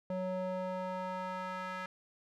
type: tone with band-pass filter sweep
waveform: square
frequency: 185 Hz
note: F#3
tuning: in tune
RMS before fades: -38 dBFS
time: 0.1-1.86 s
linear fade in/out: 2 ms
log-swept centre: 470 to 1500 Hz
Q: 1.7
effects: none